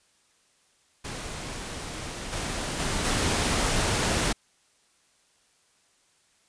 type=noise with level steps; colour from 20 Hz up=pink; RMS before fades=-36 / -31 / -28 / -25 dBFS; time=1.04-4.33 s; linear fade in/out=10 ms; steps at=2.32 / 2.79 / 3.04 s; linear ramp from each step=10 ms; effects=white hiss -65 dBFS RMS until 6.48 s + resampled to 22050 Hz